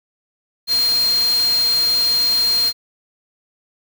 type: tone in noise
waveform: sine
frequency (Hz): 4200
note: C8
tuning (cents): +6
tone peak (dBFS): -14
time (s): 0.67-2.73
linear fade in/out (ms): 50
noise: white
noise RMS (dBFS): -27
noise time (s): 0.67-2.73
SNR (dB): +10
effects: none